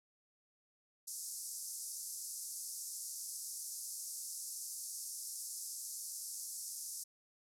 white band-pass noise, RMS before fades -45 dBFS, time 1.07-7.04 s, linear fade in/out 10 ms, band 5100 to 12000 Hz, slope 48 dB/octave, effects none

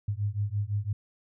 sine beating tone pair, 100 / 105.9 Hz, G2 / G#2, +35 / +34 cents, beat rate 5.9 Hz, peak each -30 dBFS, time 0.08-0.93 s, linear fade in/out 5 ms, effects none

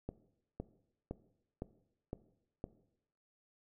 click train, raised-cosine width 2 ms, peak -26 dBFS, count 6, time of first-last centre 0.09-2.641 s, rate 1.96 Hz, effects noise-tail reverb RT60 0.8 s tail -17 dB re dry

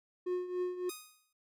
triangle tone with tremolo, 361.1 Hz, F#4, 42 cents flat, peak -28 dBFS, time 0.26-0.9 s, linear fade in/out 10 ms, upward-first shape triangle, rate 3.5 Hz, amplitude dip 75%
5% pulse tone with exponential decay, 1244.5 Hz, D#6, in tune, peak -28 dBFS, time 0.89-1.33 s, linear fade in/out 5 ms, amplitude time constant 94 ms
effects none

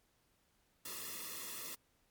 white noise with comb filter, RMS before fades -45 dBFS, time 0.85-1.75 s, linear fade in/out 5 ms, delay 1.3 ms, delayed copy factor -1, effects pink hiss -75 dBFS RMS until 2.1 s + MP3 96 kbps

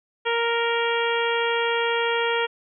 harmonic tone, 466.2 Hz, A#4, in tune, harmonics 1 / 2 / 3 / 4 / 5 / 6 / 7, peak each -24 / -27 / -29 / -30 / -31 / -32 / -32 dBFS, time 0.25-2.47 s, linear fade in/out 20 ms, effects none

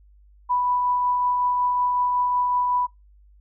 sine tone with tremolo, 987.8 Hz, B5, in tune, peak -18 dBFS, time 0.49-2.87 s, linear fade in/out 20 ms, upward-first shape triangle, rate 5.4 Hz, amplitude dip 25%, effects noise-tail reverb RT60 0.2 s tail -24 dB re dry + added 50 Hz sine -50 dBFS peak until 3.4 s

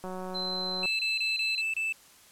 click train, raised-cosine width 1 ms, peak -25 dBFS, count 152, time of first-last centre 0.04-0.856 s, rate 185 Hz
sine tone, 4069 Hz, C8, 49 cents flat, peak -31 dBFS, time 0.34-1.62 s, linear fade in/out 20 ms
triangle tone bursts, 2637 Hz, E7, in tune, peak -26 dBFS, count 6, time 0.83-1.925 s, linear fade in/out 2 ms, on 160 ms, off 27 ms
effects white hiss -56 dBFS RMS until 2.31 s + low-pass 12000 Hz 12 dB/octave

